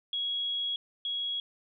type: tone pair in turn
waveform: sine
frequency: 3322 / 3322 Hz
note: G#7 / G#7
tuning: 0 / 0 cents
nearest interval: unison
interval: 0 cents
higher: neither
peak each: -29 / -30 dBFS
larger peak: first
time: 0.13-0.76 / 1.05-1.4 s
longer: first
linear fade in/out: 2 ms
effects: none